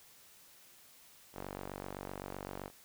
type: tone with band-pass filter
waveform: sawtooth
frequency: 47.8 Hz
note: G1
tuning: 43 cents flat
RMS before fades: -45 dBFS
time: 1.33-2.71 s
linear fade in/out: 50 ms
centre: 720 Hz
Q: 0.75
effects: white hiss -60 dBFS RMS until 2.84 s